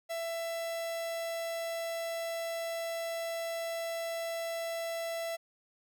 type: tone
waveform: 45% pulse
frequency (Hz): 666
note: E5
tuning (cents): +18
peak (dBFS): -34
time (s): 0.09-5.37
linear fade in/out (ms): 20
effects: none